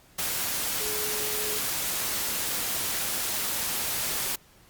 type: tone in noise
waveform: sine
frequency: 424.3 Hz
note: G#4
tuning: 37 cents sharp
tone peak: -36 dBFS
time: 0.8-1.59 s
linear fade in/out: 10 ms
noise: white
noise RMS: -29 dBFS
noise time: 0.18-4.36 s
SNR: -10 dB
effects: pink hiss -57 dBFS RMS until 4.69 s + Opus 48 kbps